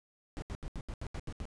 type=noise bursts; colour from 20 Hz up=brown; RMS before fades=-39 dBFS; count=9; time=0.37-1.454 s; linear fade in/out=0 ms; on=52 ms; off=77 ms; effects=resampled to 22050 Hz